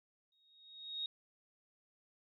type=tone with exponential growth; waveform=sine; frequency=3751 Hz; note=A#7; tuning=10 cents sharp; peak=-35 dBFS; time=0.32-1.06 s; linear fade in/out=2 ms; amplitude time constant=160 ms; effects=none